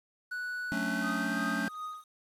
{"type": "tone with pitch glide", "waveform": "triangle", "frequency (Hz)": [1478, 1575], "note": ["F#6", "G6"], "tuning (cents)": [-2, 8], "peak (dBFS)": -32, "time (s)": [0.31, 1.69], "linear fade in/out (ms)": 10, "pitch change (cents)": 110, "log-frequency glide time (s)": [0.68, 1.39]}
{"type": "chord", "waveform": "square", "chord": "D major seventh", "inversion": "first", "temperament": "just", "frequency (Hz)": [183.54, 220.2, 275.3, 293.7], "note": ["F#3", "A3", "C#4", "D4"], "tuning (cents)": [-14, 2, -12, 0], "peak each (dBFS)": [-39, -36, -37, -41], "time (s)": [0.72, 1.68], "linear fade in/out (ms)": 0}
{"type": "tone with tremolo", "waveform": "triangle", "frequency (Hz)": 1244.5, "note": "D#6", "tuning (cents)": 0, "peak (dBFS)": -33, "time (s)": [1.01, 2.05], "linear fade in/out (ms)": 50, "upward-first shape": "triangle", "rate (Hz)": 2.7, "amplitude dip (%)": 85}
{"effects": ["resampled to 32000 Hz", "10-bit"]}